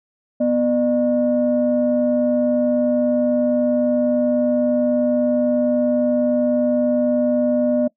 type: tone pair together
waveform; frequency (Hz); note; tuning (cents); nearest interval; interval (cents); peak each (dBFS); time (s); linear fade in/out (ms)
sine; 246.5 / 602.8; B3 / D5; -3 / +45; octave + minor third; 1548; -17; 0.4-7.88; 10
effects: noise-tail reverb RT60 0.1 s tail -21 dB re dry + tanh soft clip ceiling -8 dBFS